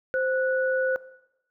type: tone pair together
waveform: sine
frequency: 521.1 / 1474 Hz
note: C5 / F#6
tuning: -7 / -7 cents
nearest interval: octave + tritone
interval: 1800 cents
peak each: -24 / -27 dBFS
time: 0.14-0.96 s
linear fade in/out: 0 ms
effects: noise-tail reverb RT60 0.9 s tail -18 dB re dry